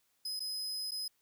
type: tone with dropouts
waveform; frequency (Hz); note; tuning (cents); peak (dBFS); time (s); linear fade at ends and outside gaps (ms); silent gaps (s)
40% pulse; 5050; D#8; +25; -35; 0.25-1.08; 5; 0.395-0.403 / 0.91-0.917
effects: white hiss -75 dBFS RMS until 1.21 s

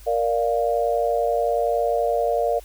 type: chord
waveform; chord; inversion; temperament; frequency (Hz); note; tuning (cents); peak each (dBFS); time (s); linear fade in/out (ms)
sine; Bb major; none; equal; 466.2 / 587.3 / 698.5; Bb4 / D5 / F5; 0 / 0 / 0; -23; 0.06-2.6; 20
effects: added 50 Hz sine -42 dBFS peak until 2.64 s + white hiss -50 dBFS RMS until 2.64 s

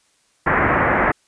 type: low-pass noise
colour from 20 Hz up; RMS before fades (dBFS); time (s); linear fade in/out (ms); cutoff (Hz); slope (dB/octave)
white; -17; 0.46-1.12; 10; 2000; 48
effects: white hiss -61 dBFS RMS until 1.27 s + resampled to 22050 Hz

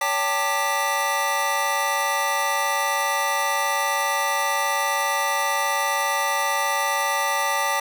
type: tone cluster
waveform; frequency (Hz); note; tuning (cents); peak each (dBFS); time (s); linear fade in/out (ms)
square; 565 / 791 / 890 / 1187 / 1960; C#5 / G5 / A5 / D6 / B6; +33 / +15 / +20 / +18 / -14; -31 / -30 / -27 / -27 / -27; 0.01-7.8; 5
effects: none

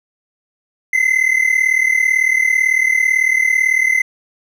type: tone pair together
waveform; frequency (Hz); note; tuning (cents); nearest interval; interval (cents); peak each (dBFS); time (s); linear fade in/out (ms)
triangle; 2036 / 2074; C7 / C7; -48 / -16; unison; 32; -13; 0.93-4.02; 5
effects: none

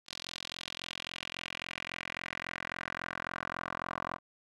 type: tone with band-pass filter sweep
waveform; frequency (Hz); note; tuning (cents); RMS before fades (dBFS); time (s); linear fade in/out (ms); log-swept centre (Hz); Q
10% pulse; 43.65; F1; 0; -41; 0.06-4.19; 50; 4300 to 1100; 2.3
effects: none

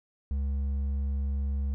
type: tone with hard clipping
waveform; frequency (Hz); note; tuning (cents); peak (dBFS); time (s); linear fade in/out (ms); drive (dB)
sine; 69.3; C#2; 0; -28; 0.31-1.74; 0; 4
effects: none

